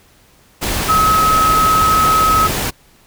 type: tone in noise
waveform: sine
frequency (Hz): 1282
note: E6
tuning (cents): -49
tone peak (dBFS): -10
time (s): 0.88-2.48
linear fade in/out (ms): 20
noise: pink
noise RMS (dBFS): -19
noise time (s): 0.61-2.71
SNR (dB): +6
effects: pink hiss -50 dBFS RMS until 3.06 s